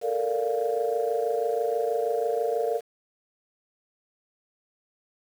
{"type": "chord", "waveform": "sine", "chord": "Bb major seventh", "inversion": "third", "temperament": "equal", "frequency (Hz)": [440, 466.2, 587.3, 698.5], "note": ["A4", "Bb4", "D5", "F5"], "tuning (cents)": [0, 0, 0, 0], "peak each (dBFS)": [-29, -26, -31, -30], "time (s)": [0.01, 2.81], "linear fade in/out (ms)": 50, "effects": ["tanh soft clip ceiling -14 dBFS", "8-bit"]}